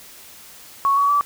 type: tone with pitch steps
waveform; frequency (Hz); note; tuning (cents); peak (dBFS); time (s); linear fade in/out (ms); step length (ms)
sine; 1108 / 1129 / 1155; C#6 / C#6 / D6; -1 / +31 / -29; -14; 0.85-1.21; 0; 120
effects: white hiss -43 dBFS RMS until 1.25 s